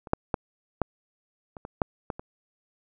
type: clicks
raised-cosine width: 1 ms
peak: -27 / -7 / -10 / -9 / -26 / -23 / -8 / -16 / -23 dBFS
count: 9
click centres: 0.072 / 0.134 / 0.342 / 0.817 / 1.568 / 1.651 / 1.818 / 2.102 / 2.195 s
effects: none